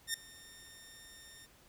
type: tone with ADSR envelope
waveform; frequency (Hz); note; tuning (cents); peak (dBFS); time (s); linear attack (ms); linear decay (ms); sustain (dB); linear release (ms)
10% pulse; 1823; A#6; -39; -22; 0.07-1.47; 70; 3; -22; 28
effects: pink hiss -63 dBFS RMS until 1.68 s